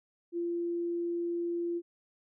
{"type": "tone", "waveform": "sine", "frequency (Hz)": 343.5, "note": "F4", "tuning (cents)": -29, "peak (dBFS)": -30, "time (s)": [0.32, 1.82], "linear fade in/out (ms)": 50, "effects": []}